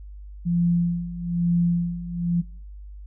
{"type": "tone with tremolo", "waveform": "sine", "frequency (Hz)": 172.6, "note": "F3", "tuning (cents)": -20, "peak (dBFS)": -17, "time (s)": [0.45, 2.42], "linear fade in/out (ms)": 20, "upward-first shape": "sine", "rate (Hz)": 1.1, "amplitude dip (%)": 80, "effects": ["noise-tail reverb RT60 0.5 s tail -24 dB re dry", "added 50 Hz sine -37 dBFS peak until 3.06 s"]}